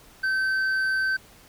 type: tone with hard clipping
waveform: sine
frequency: 1543 Hz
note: G6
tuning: 28 cents flat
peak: -23 dBFS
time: 0.23-1.17 s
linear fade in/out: 10 ms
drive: 4 dB
effects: pink hiss -52 dBFS RMS until 1.48 s